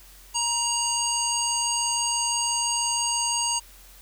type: harmonic tone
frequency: 943 Hz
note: A#5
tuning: 20 cents sharp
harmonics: 1 / 3 / 5 / 7 / 9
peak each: -29 / -31 / -31 / -27 / -29 dBFS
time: 0.34-3.6 s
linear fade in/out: 20 ms
effects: added 45 Hz sine -50 dBFS peak until 4.01 s + white hiss -51 dBFS RMS until 4.01 s